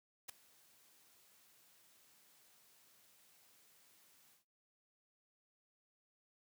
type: noise with ADSR envelope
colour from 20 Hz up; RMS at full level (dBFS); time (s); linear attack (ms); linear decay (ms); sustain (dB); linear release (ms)
white; -44; 0.28-4.45; 15; 4; -24; 130
effects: noise-tail reverb RT60 0.3 s tail -23 dB re dry + high-pass 100 Hz 12 dB/octave